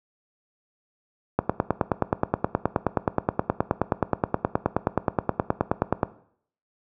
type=click train; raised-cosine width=1 ms; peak=-5 dBFS; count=45; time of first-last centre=1.39-6.031 s; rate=9.48 Hz; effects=noise-tail reverb RT60 0.6 s tail -17 dB re dry + high-pass 80 Hz 12 dB/octave